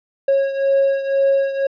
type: beating tone pair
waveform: triangle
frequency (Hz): 547 / 549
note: C#5 / C#5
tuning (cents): -23 / -17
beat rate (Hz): 2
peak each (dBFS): -13 / -18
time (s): 0.28-1.67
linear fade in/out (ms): 5
effects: tanh soft clip ceiling -5 dBFS + resampled to 11025 Hz